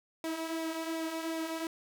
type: tone with flanger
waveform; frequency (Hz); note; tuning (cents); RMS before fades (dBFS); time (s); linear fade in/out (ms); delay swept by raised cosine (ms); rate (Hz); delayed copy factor
sawtooth; 324.6; E4; -27; -36; 0.24-1.67; 2; 0.66 to 3.76; 2.7; -0.5
effects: none